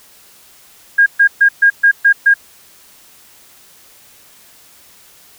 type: tone bursts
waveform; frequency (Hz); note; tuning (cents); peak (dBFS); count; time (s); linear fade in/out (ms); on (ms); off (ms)
sine; 1624; G#6; -39; -5; 7; 0.98-2.341; 10; 83; 130
effects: white hiss -45 dBFS RMS until 5.38 s